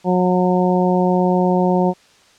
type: harmonic tone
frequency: 181.6 Hz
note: F#3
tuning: 32 cents flat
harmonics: 1 / 2 / 3 / 4 / 5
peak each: -16 / -19 / -21 / -22 / -23 dBFS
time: 0.04-1.94 s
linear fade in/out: 50 ms
effects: white hiss -51 dBFS RMS until 2.38 s + low-pass 6000 Hz 12 dB/octave